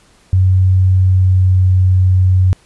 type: tone with pitch glide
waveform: sine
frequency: 93.4 to 92.7 Hz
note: F#2 to F#2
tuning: +17 to +4 cents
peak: -7 dBFS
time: 0.33-2.53 s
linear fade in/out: 0 ms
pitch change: -13 cents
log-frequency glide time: 0.96-1.64 s
effects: pink hiss -50 dBFS RMS until 2.65 s + resampled to 24000 Hz